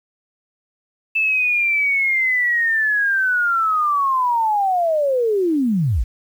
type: linear sweep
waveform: sine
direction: down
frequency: 2642 to 41.8 Hz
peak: -15 dBFS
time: 1.15-6.04 s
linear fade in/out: 10 ms
effects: 8-bit